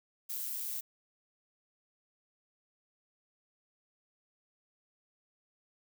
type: noise with amplitude modulation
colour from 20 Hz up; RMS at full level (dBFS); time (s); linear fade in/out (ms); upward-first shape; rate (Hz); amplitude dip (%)
violet; -36; 0.29-0.81; 10; sine; 128; 45
effects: none